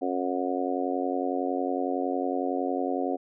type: harmonic tone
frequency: 90.9 Hz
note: F#2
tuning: 30 cents flat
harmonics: 3 / 4 / 5 / 6 / 7 / 8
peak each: -30 / -33 / -34 / -34 / -37 / -32 dBFS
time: 0.01-3.17 s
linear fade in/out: 20 ms
effects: none